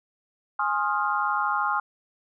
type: chord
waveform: sine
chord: F minor seventh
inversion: first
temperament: equal with one note detuned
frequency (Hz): 830.6 / 1058.7 / 1244.5 / 1396.9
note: Ab5 / C6 / Eb6 / F6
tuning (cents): 0 / +20 / 0 / 0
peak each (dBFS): -28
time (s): 0.59-1.8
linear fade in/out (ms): 5
effects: none